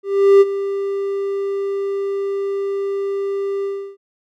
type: tone with ADSR envelope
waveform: triangle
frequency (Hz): 395.9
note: G4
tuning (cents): +17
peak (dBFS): -3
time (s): 0.03-3.97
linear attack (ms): 380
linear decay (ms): 31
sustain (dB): -14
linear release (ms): 330
effects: none